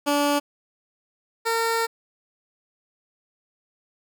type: tone pair in turn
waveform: 15% pulse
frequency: 288.9 / 456.7 Hz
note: D4 / A#4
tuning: -28 / -36 cents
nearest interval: minor sixth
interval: 792 cents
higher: second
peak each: -13 / -15 dBFS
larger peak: first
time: 0.06-0.4 / 1.45-1.87 s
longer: second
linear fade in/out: 20 ms
effects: none